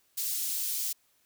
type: high-pass noise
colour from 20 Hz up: white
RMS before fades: -32 dBFS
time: 0.17-0.93 s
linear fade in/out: 10 ms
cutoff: 4700 Hz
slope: 12 dB/octave
effects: white hiss -69 dBFS RMS until 1.25 s